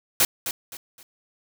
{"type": "noise with echo", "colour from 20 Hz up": "white", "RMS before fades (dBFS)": -18, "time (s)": [0.2, 0.25], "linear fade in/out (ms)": 2, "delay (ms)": 260, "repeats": 3, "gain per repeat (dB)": -10, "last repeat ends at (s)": 1.03, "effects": []}